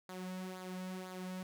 sawtooth tone with flanger, 184.8 Hz, F#3, 2 cents flat, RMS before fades -44 dBFS, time 0.09-1.43 s, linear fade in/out 2 ms, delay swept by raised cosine 0.35 to 2.95 ms, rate 2 Hz, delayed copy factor -0.6, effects none

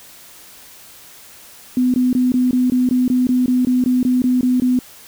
sine tone bursts, 251.4 Hz, B3, 31 cents sharp, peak -12 dBFS, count 16, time 1.77-4.79 s, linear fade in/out 2 ms, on 170 ms, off 20 ms, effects white hiss -42 dBFS RMS until 5.07 s

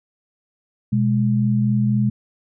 sine tone pair together, 123.9 / 207.9 Hz, B2 / G#3, +6 / +2 cents, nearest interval major sixth, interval 896 cents, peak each -18 dBFS, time 0.92-2.1 s, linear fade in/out 10 ms, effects none

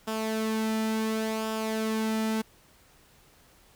sawtooth tone with flanger, 220 Hz, A3, in tune, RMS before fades -29 dBFS, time 0.07-2.42 s, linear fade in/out 10 ms, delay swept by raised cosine 0.47 to 1.87 ms, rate 0.7 Hz, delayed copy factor -0.5, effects pink hiss -59 dBFS RMS until 3.75 s

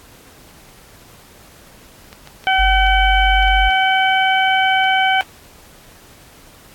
clicks, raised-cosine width 0.2 ms, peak -20 dBFS, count 8, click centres 2.129 / 2.274 / 2.441 / 2.866 / 3.428 / 3.48 / 3.708 / 4.841 s
harmonic tone, 762 Hz, G5, 49 cents flat, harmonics 1 / 2 / 3 / 4, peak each -15 / -18 / -20 / -21 dBFS, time 2.47-5.21 s, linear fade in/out 0 ms
sine tone, 48.11 Hz, G1, 32 cents flat, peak -15 dBFS, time 2.58-3.7 s, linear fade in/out 20 ms
effects pink hiss -45 dBFS RMS until 6.74 s + AAC 64 kbps

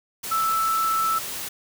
sine tone in noise, 1318.5 Hz, E6, in tune, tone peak -20 dBFS, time 0.31-1.19 s, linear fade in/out 10 ms, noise white, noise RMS -32 dBFS, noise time 0.23-1.49 s, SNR +9 dB, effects none

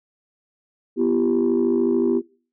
sine chord, E minor, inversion second, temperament equal with one note detuned, 246.9 / 338.3 / 392 Hz, B3 / E4 / G4, 0 / +45 / 0 cents, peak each -20 dBFS, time 0.96-2.22 s, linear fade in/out 50 ms, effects noise-tail reverb RT60 0.4 s tail -21 dB re dry + tanh soft clip ceiling -11 dBFS

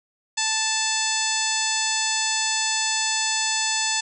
harmonic tone with a mistuned harmonic, 880 Hz, A5, in tune, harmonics 1 / 2 / 3 / 4 / 5 / 6 / 7 / 8 / 9, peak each -30 / -30 / -30 / -30 / -30 / -30 / -30 / -30 / -30 dBFS, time 0.37-4.01 s, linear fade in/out 10 ms, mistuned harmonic 6, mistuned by -65 cents, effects none

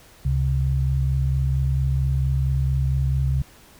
sine tone pair together, 69.3 / 133.72 Hz, C#2 / C3, 0 / +38 cents, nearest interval major seventh, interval 1138 cents, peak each -21 dBFS, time 0.25-3.42 s, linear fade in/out 5 ms, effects pink hiss -50 dBFS RMS until 3.79 s

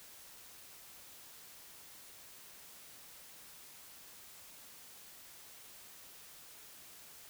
silence, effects white hiss -55 dBFS RMS until 7.29 s

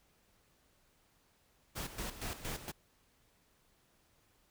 pink noise with tremolo, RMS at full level -40 dBFS, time 1.75-2.72 s, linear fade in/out 20 ms, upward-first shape square, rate 4.3 Hz, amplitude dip 70%, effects pink hiss -71 dBFS RMS until 4.5 s

